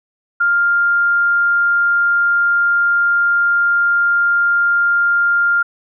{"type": "tone", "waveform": "sine", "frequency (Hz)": 1400, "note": "F6", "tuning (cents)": 4, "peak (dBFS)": -11, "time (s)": [0.4, 5.63], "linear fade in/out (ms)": 10, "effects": []}